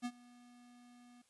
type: tone with ADSR envelope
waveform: square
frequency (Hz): 243.4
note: B3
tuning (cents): -25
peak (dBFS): -36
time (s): 0.02-1.22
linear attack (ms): 34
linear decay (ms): 55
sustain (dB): -23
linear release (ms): 7
effects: white hiss -74 dBFS RMS until 1.29 s + resampled to 24000 Hz